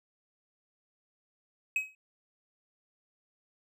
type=tone with exponential decay; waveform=triangle; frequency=2546 Hz; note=D#7; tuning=39 cents sharp; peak=-22 dBFS; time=1.76-1.95 s; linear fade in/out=2 ms; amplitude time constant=41 ms; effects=none